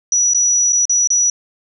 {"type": "tone with dropouts", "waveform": "sine", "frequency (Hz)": 5870, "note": "F#8", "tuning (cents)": -15, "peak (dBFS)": -11, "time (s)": [0.12, 1.3], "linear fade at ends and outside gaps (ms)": 2, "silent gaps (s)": [[0.336, 0.346], [0.724, 0.729], [0.854, 0.895], [1.074, 1.103]], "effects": []}